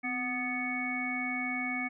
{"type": "harmonic tone with a mistuned harmonic", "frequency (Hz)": 246.9, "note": "B3", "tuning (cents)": 0, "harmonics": [1, 3, 5, 7, 9], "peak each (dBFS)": [-36, -40, -44, -43, -33], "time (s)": [0.03, 1.89], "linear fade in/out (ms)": 20, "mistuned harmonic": 1, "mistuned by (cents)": 57, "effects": []}